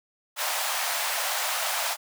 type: high-pass noise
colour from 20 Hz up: pink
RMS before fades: -28 dBFS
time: 0.36-1.97 s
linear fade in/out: 50 ms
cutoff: 610 Hz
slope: 48 dB/octave
effects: none